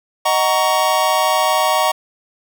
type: chord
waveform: square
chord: D# minor seventh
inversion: none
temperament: just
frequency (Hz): 622.3 / 746.7 / 933.4 / 1120.1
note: D#5 / F#5 / A#5 / C#6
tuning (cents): 0 / +16 / +2 / +18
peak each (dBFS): -20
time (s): 0.25-1.92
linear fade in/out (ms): 10
effects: none